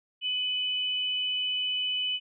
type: tone pair together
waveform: sine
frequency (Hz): 2535 / 2995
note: D#7 / F#7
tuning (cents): +32 / +20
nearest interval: minor third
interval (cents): 288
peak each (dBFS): -36 / -27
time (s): 0.21-2.2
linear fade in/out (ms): 50
effects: none